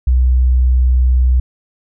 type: tone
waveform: sine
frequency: 62.9 Hz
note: B1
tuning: 32 cents sharp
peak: -8 dBFS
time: 0.07-1.4 s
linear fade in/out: 5 ms
effects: none